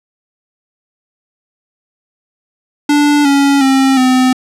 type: tone with pitch steps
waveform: square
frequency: 292.3 / 279.7 / 267.7 / 256.2 Hz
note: D4 / C#4 / C4 / C4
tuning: -8 / +16 / +40 / -36 cents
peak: -8 dBFS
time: 2.89-4.33 s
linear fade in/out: 5 ms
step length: 360 ms
effects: low-pass 10000 Hz 12 dB/octave